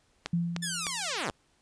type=click train; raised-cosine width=0.2 ms; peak=-14 dBFS; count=3; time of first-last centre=0.26-0.868 s; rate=3.29 Hz
type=tone with exponential decay; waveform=sine; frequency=170.9 Hz; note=F3; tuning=37 cents flat; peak=-23 dBFS; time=0.33-1.25 s; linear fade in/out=5 ms; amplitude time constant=200 ms
type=linear sweep; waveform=5% pulse; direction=down; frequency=1776 to 73.42 Hz; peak=-19 dBFS; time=0.62-1.31 s; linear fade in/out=10 ms
effects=pink hiss -68 dBFS RMS until 1.61 s + resampled to 22050 Hz